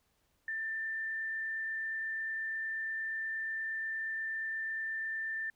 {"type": "tone with frequency modulation", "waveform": "sine", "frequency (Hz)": 1783, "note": "A6", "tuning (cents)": 22, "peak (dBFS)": -34, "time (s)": [0.48, 5.5], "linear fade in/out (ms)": 2, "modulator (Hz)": 28.4, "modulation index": 0.38, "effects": ["pink hiss -75 dBFS RMS until 5.55 s"]}